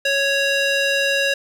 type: tone with band-pass filter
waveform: square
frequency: 554.4 Hz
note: C#5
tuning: in tune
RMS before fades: -19 dBFS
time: 0.05-1.34 s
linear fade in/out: 5 ms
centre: 2800 Hz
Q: 0.97
effects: 7-bit